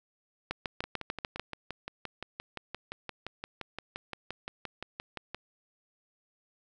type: two click trains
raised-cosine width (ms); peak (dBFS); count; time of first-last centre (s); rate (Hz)
0.3; -16 / -21; 7 / 27; 0.51-1.396 / 0.84-5.346; 6.77 / 5.77
effects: none